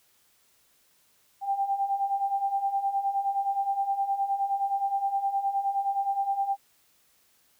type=beating tone pair; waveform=sine; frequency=784 / 793.6 Hz; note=G5 / G5; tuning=0 / +21 cents; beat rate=9.6 Hz; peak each=-31 / -26 dBFS; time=1.41-6.57 s; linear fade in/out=50 ms; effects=white hiss -65 dBFS RMS until 7.59 s